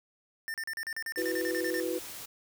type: tone bursts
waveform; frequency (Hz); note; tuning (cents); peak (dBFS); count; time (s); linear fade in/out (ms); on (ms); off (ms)
square; 1800; A6; +39; -34; 14; 0.48-1.801; 0; 60; 37
type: chord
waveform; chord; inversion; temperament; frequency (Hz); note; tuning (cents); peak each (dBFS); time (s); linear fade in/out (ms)
sine; E suspended second; none; equal; 329.6 / 370 / 493.9; E4 / F#4 / B4; 0 / 0 / 0; -34; 1.17-1.99; 10
type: noise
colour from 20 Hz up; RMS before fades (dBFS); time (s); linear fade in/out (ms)
white; -43; 1.17-2.26; 10
effects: none